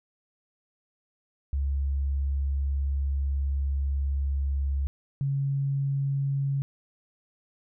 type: tone pair in turn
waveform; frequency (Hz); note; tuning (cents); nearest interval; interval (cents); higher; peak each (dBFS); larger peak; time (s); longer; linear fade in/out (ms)
sine; 69.2 / 138.4; C#2 / C#3; -2 / -2; octave; 1200; second; -24; neither; 1.53-4.87 / 5.21-6.62; first; 0
effects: none